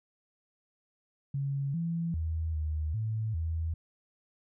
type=tone with pitch steps; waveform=sine; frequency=138.9 / 167.6 / 80.6 / 77.3 / 109.9 / 81.4 Hz; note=C#3 / E3 / E2 / D#2 / A2 / E2; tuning=+4 / +29 / -38 / -11 / -2 / -21 cents; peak=-29 dBFS; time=1.34-3.74 s; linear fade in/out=5 ms; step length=400 ms; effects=none